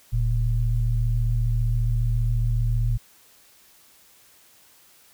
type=tone pair together; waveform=sine; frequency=40.91 / 115.7 Hz; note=E1 / A#2; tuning=-12 / -13 cents; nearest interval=octave + tritone; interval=1799 cents; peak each=-22 dBFS; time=0.12-2.98 s; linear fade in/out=20 ms; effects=white hiss -55 dBFS RMS until 5.13 s